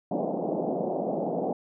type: band-pass noise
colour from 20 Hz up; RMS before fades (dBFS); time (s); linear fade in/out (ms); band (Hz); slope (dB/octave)
white; -29; 0.11-1.53; 5; 160 to 740; 48
effects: none